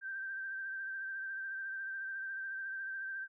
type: tone with vibrato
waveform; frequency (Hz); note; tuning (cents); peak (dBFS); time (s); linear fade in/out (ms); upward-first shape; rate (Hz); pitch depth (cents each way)
sine; 1568; G6; 0; -38; 0.01-3.28; 50; sine; 14; 29
effects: none